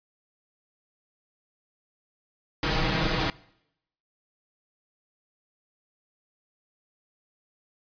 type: noise with comb filter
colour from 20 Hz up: pink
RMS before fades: -25 dBFS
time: 2.63-3.3 s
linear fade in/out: 2 ms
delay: 6.3 ms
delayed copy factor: +0.8
effects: noise-tail reverb RT60 0.8 s tail -22 dB re dry + resampled to 11025 Hz